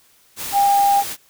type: tone in noise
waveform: sine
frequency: 802 Hz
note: G5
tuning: 39 cents sharp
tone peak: -12 dBFS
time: 0.52-1.04 s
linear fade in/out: 50 ms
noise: white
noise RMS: -28 dBFS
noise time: 0.36-1.17 s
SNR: +13 dB
effects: white hiss -55 dBFS RMS until 1.29 s